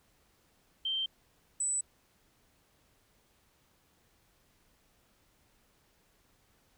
sine tone pair in turn, 3136 / 7957 Hz, G7 / B8, 0 / +12 cents, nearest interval octave + major third, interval 1612 cents, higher second, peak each -30 / -29 dBFS, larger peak second, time 0.85-1.06 / 1.6-1.81 s, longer neither, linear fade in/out 5 ms, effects pink hiss -69 dBFS RMS until 6.77 s

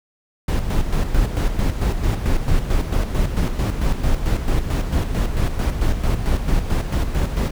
brown noise with tremolo, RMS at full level -17 dBFS, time 0.48-7.51 s, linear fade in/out 5 ms, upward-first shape square, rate 4.5 Hz, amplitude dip 55%, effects none

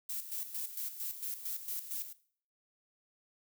violet noise with tremolo, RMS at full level -38 dBFS, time 0.09-2.13 s, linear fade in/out 5 ms, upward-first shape square, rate 4.4 Hz, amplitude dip 65%, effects noise-tail reverb RT60 0.5 s tail -17 dB re dry

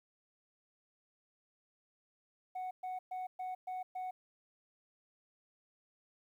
sine tone bursts, 740 Hz, F#5, in tune, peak -35 dBFS, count 6, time 2.55-4.11 s, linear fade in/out 10 ms, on 160 ms, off 120 ms, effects tanh soft clip ceiling -37 dBFS + 12-bit

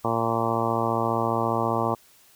harmonic tone, 114.8 Hz, A#2, 26 cents flat, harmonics 1 / 2 / 3 / 4 / 5 / 6 / 7 / 8 / 9 / 10, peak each -31 / -31 / -31 / -31 / -31 / -31 / -31 / -31 / -31 / -31 dBFS, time 0.04-1.95 s, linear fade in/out 10 ms, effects white hiss -56 dBFS RMS until 2.35 s

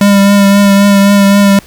square tone with vibrato, 200 Hz, G3, 35 cents sharp, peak -4 dBFS, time 0.01-1.59 s, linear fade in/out 2 ms, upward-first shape triangle, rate 3.8 Hz, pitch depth 25 cents each way, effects pink hiss -37 dBFS RMS until 1.66 s

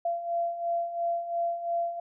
sine beating tone pair, 682 / 684.9 Hz, F5 / F5, -41 / -34 cents, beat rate 2.9 Hz, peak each -34 / -28 dBFS, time 0.05-2 s, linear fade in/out 5 ms, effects none

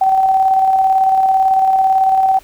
sine tone with tremolo, 766 Hz, G5, 40 cents flat, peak -8 dBFS, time 0.01-2.39 s, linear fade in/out 5 ms, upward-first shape square, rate 18 Hz, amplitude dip 30%, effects pink hiss -45 dBFS RMS until 2.43 s

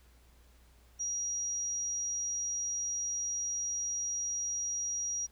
sine tone, 5740 Hz, F8, 47 cents sharp, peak -32 dBFS, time 0.99-5.27 s, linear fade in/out 20 ms, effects added 60 Hz sine -59 dBFS peak until 5.31 s + pink hiss -66 dBFS RMS until 5.31 s

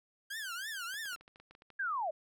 sawtooth tone with vibrato, 1568 Hz, G6, in tune, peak -35 dBFS, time 0.3-1.16 s, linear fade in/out 10 ms, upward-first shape triangle, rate 3.2 Hz, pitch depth 280 cents each way
clicks, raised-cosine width 0.3 ms, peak -40 dBFS, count 12, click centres 0.941 / 1.057 / 1.131 / 1.161 / 1.21 / 1.279 / 1.359 / 1.4 / 1.51 / 1.551 / 1.621 / 1.703 s
sine linear sweep, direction down, 1661.2 to 580 Hz, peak -32 dBFS, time 1.79-2.11 s, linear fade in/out 10 ms
effects none

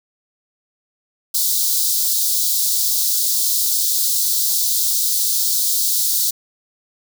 white high-pass noise, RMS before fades -18 dBFS, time 1.34-6.31 s, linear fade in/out 10 ms, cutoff 3800 Hz, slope 48 dB/octave, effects none

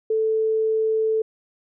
sine tone, 440 Hz, A4, in tune, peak -18 dBFS, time 0.1-1.22 s, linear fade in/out 5 ms, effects none

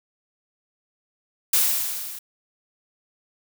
blue noise with level ramp, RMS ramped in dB -17 to -37 dBFS, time 1.53-2.19 s, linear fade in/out 5 ms, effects none

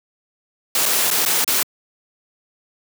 white noise with dropouts, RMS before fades -18 dBFS, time 0.75-1.63 s, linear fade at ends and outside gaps 2 ms, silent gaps 0.856-0.86 / 1.104-1.111 / 1.252-1.26 / 1.444-1.477 s, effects high-pass 200 Hz 12 dB/octave

